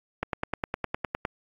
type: click train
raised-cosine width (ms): 0.5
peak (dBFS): -12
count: 11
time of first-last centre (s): 0.23-1.251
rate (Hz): 9.79
effects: AAC 64 kbps